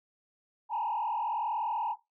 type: tone with frequency modulation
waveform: sine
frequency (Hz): 892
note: A5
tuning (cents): +23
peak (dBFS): -28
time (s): 0.69-1.96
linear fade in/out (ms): 50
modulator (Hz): 40.9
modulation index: 1.7
effects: noise-tail reverb RT60 0.2 s tail -18 dB re dry + tanh soft clip ceiling -25 dBFS